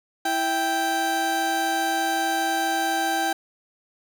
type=tone pair together; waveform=30% pulse; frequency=329.6 / 784 Hz; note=E4 / G5; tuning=0 / 0 cents; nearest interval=octave + minor third; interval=1500 cents; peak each=-26 / -20 dBFS; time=0.25-3.33 s; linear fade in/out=5 ms; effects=none